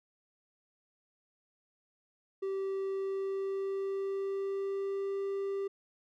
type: tone with pitch glide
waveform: triangle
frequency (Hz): 387.9 to 394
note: G4 to G4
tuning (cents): -18 to +9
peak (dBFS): -30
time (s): 2.42-5.68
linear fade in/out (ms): 10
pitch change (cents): +27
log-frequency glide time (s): 2.91-5.19
effects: none